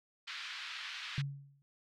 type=band-pass noise; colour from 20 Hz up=white; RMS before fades=-44 dBFS; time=0.27-1.22 s; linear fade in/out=10 ms; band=1300 to 3900 Hz; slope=24 dB/octave
type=tone with exponential decay; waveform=sine; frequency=140 Hz; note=C#3; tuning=18 cents sharp; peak=-29 dBFS; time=1.18-1.62 s; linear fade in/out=0 ms; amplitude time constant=95 ms
effects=none